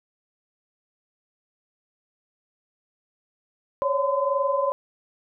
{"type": "tone cluster", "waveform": "sine", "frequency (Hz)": [546, 568, 1021], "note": ["C#5", "C#5", "C6"], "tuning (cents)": [-26, 42, -43], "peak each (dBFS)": -25, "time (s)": [3.82, 4.72], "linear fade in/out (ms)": 0, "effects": []}